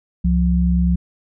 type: tone pair together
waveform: sine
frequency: 66.9 / 176.3 Hz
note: C2 / F3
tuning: +39 / +17 cents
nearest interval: octave + perfect fourth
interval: 1678 cents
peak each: -16 dBFS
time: 0.24-0.96 s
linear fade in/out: 10 ms
effects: none